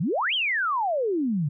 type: exponential two-way sweep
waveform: sine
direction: up then down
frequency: 135.7 to 3309 to 135.7 Hz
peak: -22 dBFS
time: 0-1.49 s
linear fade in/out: 10 ms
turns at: 0.34 s
effects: none